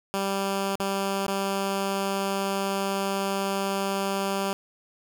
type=tone with dropouts; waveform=10% pulse; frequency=196 Hz; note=G3; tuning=in tune; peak=-17 dBFS; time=0.14-4.53 s; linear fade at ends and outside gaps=0 ms; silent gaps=0.756-0.799 / 1.267-1.281 s; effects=none